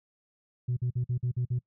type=tone bursts; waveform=sine; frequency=123.47 Hz; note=B2; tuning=in tune; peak=-24 dBFS; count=7; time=0.68-1.591 s; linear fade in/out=10 ms; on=89 ms; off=48 ms; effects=noise-tail reverb RT60 0.1 s tail -25 dB re dry + tanh soft clip ceiling -23 dBFS